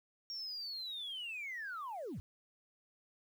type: linear sweep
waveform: sine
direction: down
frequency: 5588 to 64.2 Hz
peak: -39 dBFS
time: 0.3-2.2 s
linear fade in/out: 0 ms
effects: tanh soft clip ceiling -37 dBFS + 11-bit